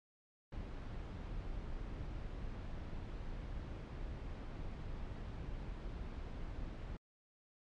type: noise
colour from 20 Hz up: brown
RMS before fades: -44 dBFS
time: 0.52-6.97 s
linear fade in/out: 5 ms
effects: low-pass 4000 Hz 12 dB/octave + MP3 64 kbps